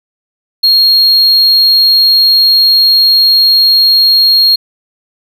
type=tone; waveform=triangle; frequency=4260 Hz; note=C8; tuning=30 cents sharp; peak=-3 dBFS; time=0.63-4.56 s; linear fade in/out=10 ms; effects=none